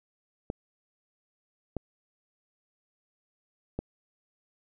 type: clicks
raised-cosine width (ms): 2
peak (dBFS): -18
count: 3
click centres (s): 0.501 / 1.767 / 3.79
effects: none